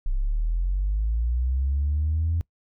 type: linear sweep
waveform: sine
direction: up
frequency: 31 to 84.7 Hz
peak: -20 dBFS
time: 0.06-2.41 s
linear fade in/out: 0 ms
effects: noise-tail reverb RT60 0.1 s tail -24 dB re dry + tanh soft clip ceiling -17 dBFS